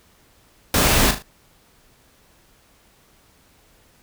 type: noise with echo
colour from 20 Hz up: pink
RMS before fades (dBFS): -17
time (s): 0.74-1.11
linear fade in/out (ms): 2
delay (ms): 38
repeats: 3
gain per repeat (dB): -8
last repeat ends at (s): 1.224
effects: pink hiss -56 dBFS RMS until 4.02 s